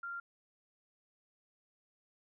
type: tone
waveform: sine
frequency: 1389 Hz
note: F6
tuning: 10 cents flat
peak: -39 dBFS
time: 0.03-0.2 s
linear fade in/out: 5 ms
effects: none